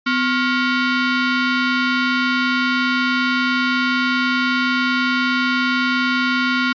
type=ring-modulated tone; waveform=sawtooth; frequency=830.6 Hz; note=G#5; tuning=in tune; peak=-9 dBFS; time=0.06-6.73 s; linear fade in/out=10 ms; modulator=578 Hz; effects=resampled to 11025 Hz